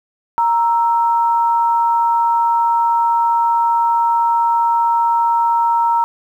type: tone pair together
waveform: sine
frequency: 932.3 / 1322.3 Hz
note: A#5 / E6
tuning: 0 / +5 cents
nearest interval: tritone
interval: 605 cents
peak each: -12 / -22 dBFS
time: 0.38-6.04 s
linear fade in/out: 0 ms
effects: 8-bit